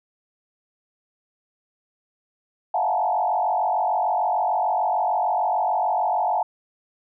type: tone with frequency modulation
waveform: sine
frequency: 792 Hz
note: G5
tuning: 18 cents sharp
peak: -19 dBFS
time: 2.74-6.43 s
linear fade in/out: 5 ms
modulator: 46.7 Hz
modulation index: 2.6
effects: none